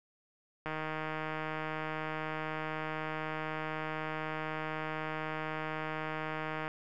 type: click train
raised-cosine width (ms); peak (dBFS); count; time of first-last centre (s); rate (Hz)
0.5; -22; 940; 0.66-6.679; 156
effects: none